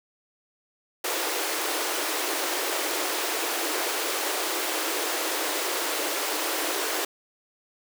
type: high-pass noise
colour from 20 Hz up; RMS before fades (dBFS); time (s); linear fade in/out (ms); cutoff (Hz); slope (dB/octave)
pink; -28; 1.04-7.05; 5; 300; 96
effects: none